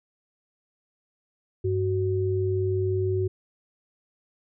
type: tone pair together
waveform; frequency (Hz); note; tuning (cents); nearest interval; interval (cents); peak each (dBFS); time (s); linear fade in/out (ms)
sine; 98.7 / 372.6; G2 / F#4; +12 / +12; octave + major seventh; 2300; -25; 1.64-3.28; 10
effects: none